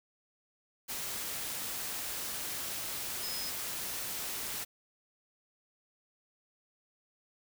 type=tone in noise; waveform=sine; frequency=5100 Hz; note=D#8; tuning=42 cents sharp; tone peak=-39 dBFS; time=3.22-3.51 s; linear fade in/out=20 ms; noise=white; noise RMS=-38 dBFS; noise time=0.88-4.65 s; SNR=-4 dB; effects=none